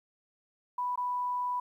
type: tone with dropouts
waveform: sine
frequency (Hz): 987.8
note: B5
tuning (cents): 0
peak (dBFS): -29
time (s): 0.78-1.6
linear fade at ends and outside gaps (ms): 5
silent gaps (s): 0.958-0.975
effects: 11-bit